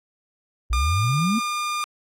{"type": "exponential sweep", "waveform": "sine", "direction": "up", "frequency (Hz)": [55, 235.6], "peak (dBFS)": -19, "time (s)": [0.7, 1.39], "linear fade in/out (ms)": 10}
{"type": "tone", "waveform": "sawtooth", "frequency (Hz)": 1206, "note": "D6", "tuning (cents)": 46, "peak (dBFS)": -20, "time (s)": [0.73, 1.84], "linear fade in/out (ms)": 0}
{"effects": ["low-pass 10000 Hz 12 dB/octave", "AAC 48 kbps"]}